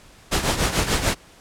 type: noise with tremolo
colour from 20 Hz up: pink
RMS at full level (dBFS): -18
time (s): 0.31-1.15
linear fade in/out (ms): 20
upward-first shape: triangle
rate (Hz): 6.8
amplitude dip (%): 75
effects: pink hiss -49 dBFS RMS until 1.4 s + low-pass 10000 Hz 12 dB/octave